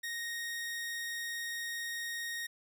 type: tone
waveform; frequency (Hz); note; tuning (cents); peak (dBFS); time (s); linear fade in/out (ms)
sawtooth; 1864.7; A#6; 0; -33; 0.03-2.47; 10
effects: 12-bit